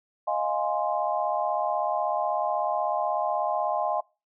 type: chord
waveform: sine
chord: F minor seventh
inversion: third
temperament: equal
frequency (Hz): 622.3 / 698.5 / 830.6 / 1046.5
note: Eb5 / F5 / Ab5 / C6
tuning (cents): 0 / 0 / 0 / 0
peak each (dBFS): -29 / -29 / -29 / -31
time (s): 0.27-4.01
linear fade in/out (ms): 10
effects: noise-tail reverb RT60 0.3 s tail -25 dB re dry